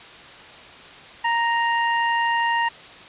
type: tone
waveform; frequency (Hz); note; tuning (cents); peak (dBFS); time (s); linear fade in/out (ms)
25% pulse; 932.3; A#5; 0; -15; 1.24-2.69; 10
effects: white hiss -42 dBFS RMS until 3.08 s + resampled to 8000 Hz